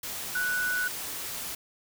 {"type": "tone in noise", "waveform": "sine", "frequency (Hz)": 1480, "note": "F#6", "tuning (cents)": 0, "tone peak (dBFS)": -26, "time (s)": [0.35, 0.88], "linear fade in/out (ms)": 5, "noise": "white", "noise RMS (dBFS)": -36, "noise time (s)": [0.03, 1.55], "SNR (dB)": 7, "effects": []}